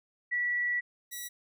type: tone pair in turn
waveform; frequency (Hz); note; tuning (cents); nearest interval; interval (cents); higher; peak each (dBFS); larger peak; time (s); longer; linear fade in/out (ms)
sine / 5% pulse; 1947 / 1939.8; B6 / B6; -25 / -32; unison; 7; first; -27; neither; 0.31-0.81 / 1.11-1.29; first; 20
effects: none